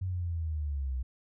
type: linear sweep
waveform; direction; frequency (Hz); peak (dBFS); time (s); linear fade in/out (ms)
sine; down; 94.5 to 61.74; -30; 0.01-1.03; 10
effects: none